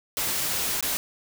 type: noise with dropouts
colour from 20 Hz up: white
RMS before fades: -27 dBFS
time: 0.17-0.97 s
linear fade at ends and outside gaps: 0 ms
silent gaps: 0.808-0.826 s
effects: none